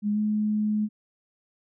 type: tone with pitch glide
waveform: sine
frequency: 207.7 to 212.1 Hz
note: G#3 to G#3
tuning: 0 to +37 cents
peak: -22 dBFS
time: 0.02-0.89 s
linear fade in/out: 50 ms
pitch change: +37 cents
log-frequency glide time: 0.13-0.18 s
effects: none